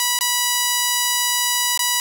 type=tone with dropouts; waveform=5% pulse; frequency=978 Hz; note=B5; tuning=17 cents flat; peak=-5 dBFS; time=0-2 s; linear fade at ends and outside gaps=1 ms; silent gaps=0.189-0.209 / 1.776-1.792 s; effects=none